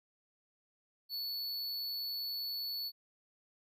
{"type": "tone", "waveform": "square", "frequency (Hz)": 4435, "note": "C#8", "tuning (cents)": 0, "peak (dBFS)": -37, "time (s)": [1.09, 2.92], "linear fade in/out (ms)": 50, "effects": []}